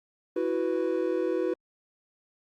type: chord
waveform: triangle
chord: E suspended second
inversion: none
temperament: equal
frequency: 329.6 / 370 / 493.9 Hz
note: E4 / F#4 / B4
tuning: 0 / 0 / 0 cents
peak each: -28 / -27 / -28 dBFS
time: 0.36-1.54 s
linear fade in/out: 5 ms
effects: Opus 32 kbps